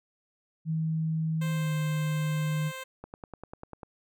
sine tone with pitch glide, 159.8 to 153.47 Hz, D#3 to D#3, +47 to -23 cents, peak -26 dBFS, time 0.65-2.72 s, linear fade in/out 50 ms, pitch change -70 cents, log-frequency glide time 1.51-1.74 s
10% pulse tone, 523.3 Hz, C5, in tune, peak -29 dBFS, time 1.41-2.84 s, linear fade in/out 10 ms
click train, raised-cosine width 1 ms, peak -27 dBFS, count 9, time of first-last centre 3.04-3.832 s, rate 10.1 Hz
effects none

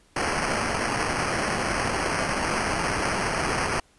violet noise with sample-and-hold, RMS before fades -26 dBFS, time 0.16-3.8 s, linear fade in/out 5 ms, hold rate 3675 Hz, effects pink hiss -60 dBFS RMS until 3.98 s + resampled to 24000 Hz

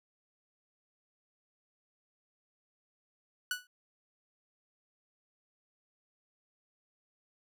sawtooth tone with exponential decay, 1478 Hz, F#6, 2 cents flat, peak -25 dBFS, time 3.51-3.67 s, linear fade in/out 2 ms, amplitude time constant 34 ms, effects none

